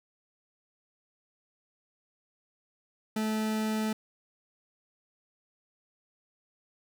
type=tone; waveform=40% pulse; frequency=217.4 Hz; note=A3; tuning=21 cents flat; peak=-27 dBFS; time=3.16-3.93 s; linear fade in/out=5 ms; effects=none